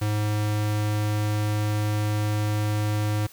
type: tone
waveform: square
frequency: 105.5 Hz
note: G#2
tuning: 28 cents sharp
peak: -23 dBFS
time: 0.01-3.27 s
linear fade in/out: 10 ms
effects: white hiss -50 dBFS RMS until 3.32 s